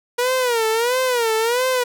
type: tone with vibrato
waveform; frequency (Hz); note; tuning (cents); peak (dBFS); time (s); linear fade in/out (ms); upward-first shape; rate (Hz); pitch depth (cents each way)
sawtooth; 477.5; A#4; +42; -13; 0.18-1.84; 10; sine; 1.5; 140
effects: none